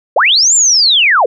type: linear two-way sweep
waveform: sine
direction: up then down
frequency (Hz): 415.3 to 7459 to 415.3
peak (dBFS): -6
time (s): 0.16-1.26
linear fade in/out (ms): 5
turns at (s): 0.54
effects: none